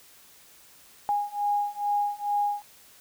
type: beating tone pair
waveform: sine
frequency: 820 / 822.3 Hz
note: G#5 / G#5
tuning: -22 / -17 cents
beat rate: 2.3 Hz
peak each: -28 / -27 dBFS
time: 1.09-2.62 s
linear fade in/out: 0 ms
effects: white hiss -54 dBFS RMS until 3 s

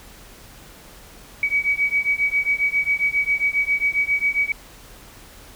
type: beating tone pair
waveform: sine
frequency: 2266 / 2273.4 Hz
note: C#7 / C#7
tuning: +37 / +43 cents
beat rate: 7.4 Hz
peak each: -21 dBFS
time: 1.43-4.52 s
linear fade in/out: 2 ms
effects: added 41 Hz sine -49 dBFS peak until 5.55 s + pink hiss -45 dBFS RMS until 5.55 s

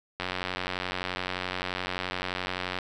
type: click train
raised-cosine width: 0.3 ms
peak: -14 dBFS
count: 238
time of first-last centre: 0.2-2.787 s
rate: 91.6 Hz
effects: none

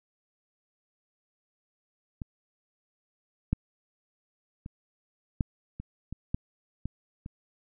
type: clicks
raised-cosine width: 5 ms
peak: -23 / -12 / -27 / -13 / -25 / -24 / -15 / -20 / -27 dBFS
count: 9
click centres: 2.218 / 3.53 / 4.661 / 5.408 / 5.8 / 6.126 / 6.345 / 6.856 / 7.261 s
effects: none

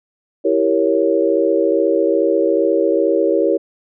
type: chord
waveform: sine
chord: E diminished seventh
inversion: none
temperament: equal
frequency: 329.6 / 392 / 466.2 / 554.4 Hz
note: E4 / G4 / Bb4 / Db5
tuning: 0 / 0 / 0 / 0 cents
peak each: -18 dBFS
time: 0.44-3.58 s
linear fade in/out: 20 ms
effects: none

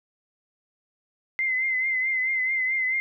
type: tone with vibrato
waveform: sine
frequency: 2066 Hz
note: C7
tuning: 22 cents flat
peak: -22 dBFS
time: 1.39-3 s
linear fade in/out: 0 ms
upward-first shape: triangle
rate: 4.6 Hz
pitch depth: 52 cents each way
effects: none

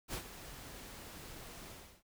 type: noise with ADSR envelope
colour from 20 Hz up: pink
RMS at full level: -39 dBFS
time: 0.08-2.03 s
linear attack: 59 ms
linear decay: 83 ms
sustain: -11 dB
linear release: 340 ms
effects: none

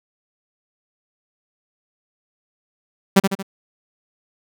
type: tone with echo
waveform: sawtooth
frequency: 194.7 Hz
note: G3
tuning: 12 cents flat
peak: -4 dBFS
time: 3.16-3.2 s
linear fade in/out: 10 ms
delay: 76 ms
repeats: 3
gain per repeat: -6 dB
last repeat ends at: 3.428 s
effects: none

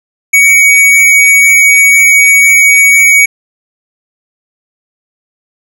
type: tone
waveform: square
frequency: 2249 Hz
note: C#7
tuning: 24 cents sharp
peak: -3 dBFS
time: 0.33-3.26 s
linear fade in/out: 10 ms
effects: none

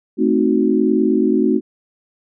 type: chord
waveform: sine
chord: A diminished seventh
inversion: none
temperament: equal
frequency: 220 / 261.6 / 311.1 / 370 Hz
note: A3 / C4 / Eb4 / Gb4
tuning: 0 / 0 / 0 / 0 cents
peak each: -18 dBFS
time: 0.17-1.61 s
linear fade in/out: 50 ms
effects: none

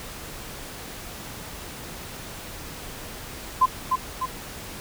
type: tone with echo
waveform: sine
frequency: 1033 Hz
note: C6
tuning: 22 cents flat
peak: -13 dBFS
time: 3.61-3.66 s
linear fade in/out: 10 ms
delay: 300 ms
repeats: 2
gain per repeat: -5 dB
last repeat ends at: 4.26 s
effects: pink hiss -38 dBFS RMS until 4.8 s

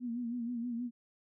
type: tone with vibrato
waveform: sine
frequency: 238.6 Hz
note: A#3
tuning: 41 cents sharp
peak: -34 dBFS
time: 0-0.91 s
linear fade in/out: 50 ms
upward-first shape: sine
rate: 6.3 Hz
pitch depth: 66 cents each way
effects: none

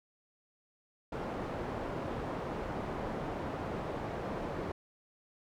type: low-pass noise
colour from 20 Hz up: white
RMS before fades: -38 dBFS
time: 1.12-4.72 s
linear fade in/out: 5 ms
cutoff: 700 Hz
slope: 12 dB/octave
effects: none

